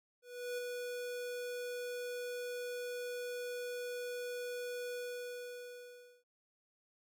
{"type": "tone with ADSR envelope", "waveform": "square", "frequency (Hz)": 490.1, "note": "B4", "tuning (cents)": -13, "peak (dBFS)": -37, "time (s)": [0.22, 6.24], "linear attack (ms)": 360, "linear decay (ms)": 10, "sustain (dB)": -3, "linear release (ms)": 1300, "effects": []}